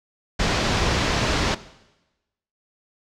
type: low-pass noise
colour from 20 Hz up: pink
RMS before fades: -22 dBFS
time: 0.39-1.55 s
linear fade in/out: 10 ms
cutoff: 5900 Hz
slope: 24 dB/octave
effects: noise-tail reverb RT60 1.0 s tail -17 dB re dry